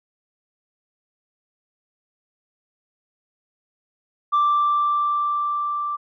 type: tone with level ramp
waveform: sine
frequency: 1174.7 Hz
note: D6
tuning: in tune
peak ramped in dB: -13 to -23 dBFS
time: 4.32-5.97 s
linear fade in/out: 20 ms
effects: tanh soft clip ceiling -13 dBFS